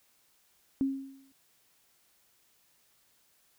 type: tone with exponential decay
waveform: sine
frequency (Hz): 270.6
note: C#4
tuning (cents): -42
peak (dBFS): -23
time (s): 0.81-1.32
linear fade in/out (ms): 0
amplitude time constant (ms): 110
effects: white hiss -68 dBFS RMS until 3.58 s